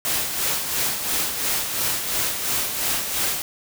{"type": "noise with tremolo", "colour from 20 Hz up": "white", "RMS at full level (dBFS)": -22, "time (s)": [0.05, 3.42], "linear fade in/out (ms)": 0, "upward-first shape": "sine", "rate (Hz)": 2.9, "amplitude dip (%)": 50, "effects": []}